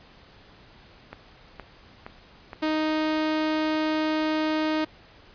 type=click train; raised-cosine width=0.5 ms; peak=-22 dBFS; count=4; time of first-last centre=1.13-2.532 s; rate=2.14 Hz
type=tone; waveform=sawtooth; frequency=311 Hz; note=D#4; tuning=1 cent flat; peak=-19 dBFS; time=2.62-4.85 s; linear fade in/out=10 ms
effects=pink hiss -52 dBFS RMS until 5.34 s + resampled to 11025 Hz